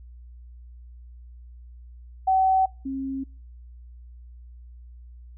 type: tone pair in turn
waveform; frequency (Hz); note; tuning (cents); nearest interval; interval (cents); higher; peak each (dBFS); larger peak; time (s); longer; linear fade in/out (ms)
sine; 760 / 268.7; F#5 / C4; +46 / +46; octave + tritone; 1800; first; -17 / -27; first; 2.27-2.66 / 2.85-3.24; neither; 10
effects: noise-tail reverb RT60 0.4 s tail -25 dB re dry + added 60 Hz sine -42 dBFS peak until 5.37 s